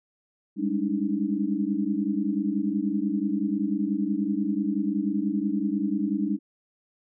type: tone cluster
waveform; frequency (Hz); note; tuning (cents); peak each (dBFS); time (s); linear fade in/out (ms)
sine; 198.3 / 208.7 / 285.5 / 311.4; G3 / G#3 / D4 / D#4; +20 / +9 / -49 / +2; -29; 0.56-6.39; 50
effects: none